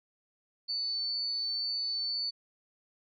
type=tone with amplitude modulation; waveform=sine; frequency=4499 Hz; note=C#8; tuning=25 cents sharp; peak=-29 dBFS; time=0.68-2.31 s; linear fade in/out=20 ms; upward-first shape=sine; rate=115 Hz; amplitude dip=30%; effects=none